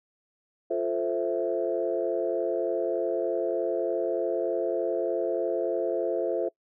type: chord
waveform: sine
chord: F major seventh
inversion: none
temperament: equal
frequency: 349.2 / 440 / 523.3 / 659.3 Hz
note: F4 / A4 / C5 / E5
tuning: 0 / 0 / 0 / 0 cents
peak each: -30 dBFS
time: 0.7-6.49 s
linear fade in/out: 10 ms
effects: noise-tail reverb RT60 0.1 s tail -24 dB re dry + tanh soft clip ceiling -14 dBFS